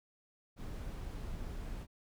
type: noise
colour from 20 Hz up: brown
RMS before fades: -42 dBFS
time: 0.56-1.87 s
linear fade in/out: 50 ms
effects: none

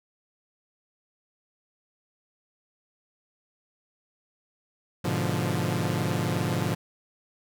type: chord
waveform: sawtooth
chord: G# diminished seventh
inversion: none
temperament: equal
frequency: 103.83 / 123.47 / 146.83 / 174.61 Hz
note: G#2 / B2 / D3 / F3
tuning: 0 / 0 / 0 / 0 cents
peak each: -27 / -27 / -27 / -26 dBFS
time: 5.04-6.75 s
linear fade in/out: 10 ms
effects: none

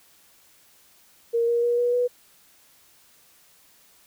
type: tone with pitch steps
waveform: sine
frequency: 466.2 / 472.2 / 478.2 / 484.3 / 490.5 Hz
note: A#4 / A#4 / A#4 / B4 / B4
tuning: 0 / +22 / +44 / -34 / -12 cents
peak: -19 dBFS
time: 1.33-2.08 s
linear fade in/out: 20 ms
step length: 150 ms
effects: white hiss -57 dBFS RMS until 4.06 s

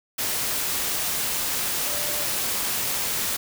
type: tone in noise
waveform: sine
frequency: 590 Hz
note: D5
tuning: 8 cents sharp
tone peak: -37 dBFS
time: 1.86-2.25 s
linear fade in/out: 10 ms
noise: white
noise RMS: -26 dBFS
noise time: 0.18-3.37 s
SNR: -14 dB
effects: none

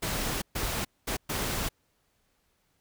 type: noise bursts at uneven times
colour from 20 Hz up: pink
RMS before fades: -31 dBFS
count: 4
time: 0.02-0.42 / 0.55-0.85 / 1.07-1.17 / 1.29-1.69 s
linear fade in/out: 10 ms
effects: pink hiss -72 dBFS RMS until 2.8 s

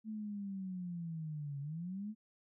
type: linear two-way sweep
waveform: sine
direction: down then up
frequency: 220.6 to 138.5 to 220.6 Hz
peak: -39 dBFS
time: 0.04-2.15 s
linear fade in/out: 50 ms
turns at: 1.6 s
effects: none

